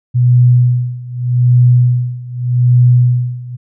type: tone with tremolo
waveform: sine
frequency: 123.3 Hz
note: B2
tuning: 2 cents flat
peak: -4 dBFS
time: 0.14-3.57 s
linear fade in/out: 20 ms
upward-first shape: sine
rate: 0.83 Hz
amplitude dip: 90%
effects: none